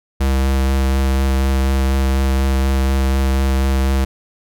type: tone with vibrato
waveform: square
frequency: 66.8 Hz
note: C2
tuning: 36 cents sharp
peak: -14 dBFS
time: 0.2-4.05 s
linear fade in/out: 10 ms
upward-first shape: sine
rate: 4.1 Hz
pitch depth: 13 cents each way
effects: none